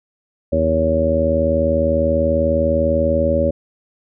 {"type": "harmonic tone", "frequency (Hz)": 80.1, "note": "E2", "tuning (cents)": -49, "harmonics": [1, 2, 3, 4, 5, 6, 7], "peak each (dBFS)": [-21, -27, -22, -25, -28, -27, -16], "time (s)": [0.52, 3.51], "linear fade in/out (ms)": 10, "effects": []}